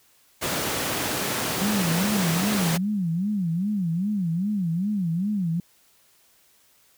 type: high-pass noise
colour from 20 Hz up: pink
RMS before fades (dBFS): -27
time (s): 0.41-2.78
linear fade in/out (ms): 20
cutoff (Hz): 150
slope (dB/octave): 12
type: tone with vibrato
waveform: sine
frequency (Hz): 186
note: F#3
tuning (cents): +9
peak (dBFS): -22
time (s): 1.61-5.6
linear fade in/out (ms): 2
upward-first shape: sine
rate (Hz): 2.5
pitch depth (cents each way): 230
effects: white hiss -60 dBFS RMS until 6.97 s